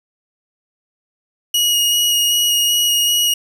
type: tone with vibrato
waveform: sawtooth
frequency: 2889 Hz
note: F#7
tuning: 42 cents flat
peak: -10 dBFS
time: 1.54-3.34 s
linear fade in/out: 5 ms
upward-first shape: square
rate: 2.6 Hz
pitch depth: 9 cents each way
effects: none